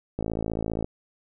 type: click train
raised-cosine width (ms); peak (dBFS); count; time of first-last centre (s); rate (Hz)
2; -15; 37; 0.19-0.845; 55
effects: none